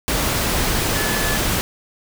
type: tone in noise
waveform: sine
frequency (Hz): 1724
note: A6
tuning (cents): -36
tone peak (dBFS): -26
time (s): 0.96-1.37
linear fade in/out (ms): 0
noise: pink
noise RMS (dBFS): -20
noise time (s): 0.08-1.61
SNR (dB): -9
effects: none